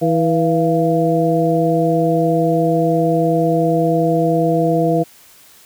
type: harmonic tone with a mistuned harmonic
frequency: 162.9 Hz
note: E3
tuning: 20 cents flat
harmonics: 1 / 2 / 3 / 4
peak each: -18 / -18 / -18 / -18 dBFS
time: 0.01-5.04 s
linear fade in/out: 20 ms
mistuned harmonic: 4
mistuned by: +78 cents
effects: white hiss -46 dBFS RMS until 5.65 s